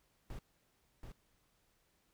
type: noise with echo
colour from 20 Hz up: brown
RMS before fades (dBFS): -45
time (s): 0.3-0.39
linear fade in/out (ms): 2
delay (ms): 730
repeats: 1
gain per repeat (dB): -4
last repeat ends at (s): 1.12
effects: pink hiss -75 dBFS RMS until 2.13 s